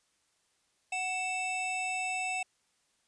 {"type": "tone pair together", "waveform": "square", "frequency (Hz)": [742.5, 2646], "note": ["F#5", "E7"], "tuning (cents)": [6, 6], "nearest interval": "octave + minor seventh", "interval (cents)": 2200, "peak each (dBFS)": [-36, -34], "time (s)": [0.92, 2.43], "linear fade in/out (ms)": 5, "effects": ["white hiss -73 dBFS RMS until 3.07 s", "resampled to 22050 Hz"]}